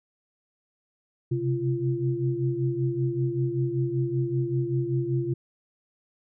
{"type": "tone cluster", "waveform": "sine", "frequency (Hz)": [128.9, 134.1, 344.4], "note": ["C3", "C3", "F4"], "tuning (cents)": [-26, 43, -24], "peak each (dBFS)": -28, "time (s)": [1.31, 5.34], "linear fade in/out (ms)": 10, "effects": []}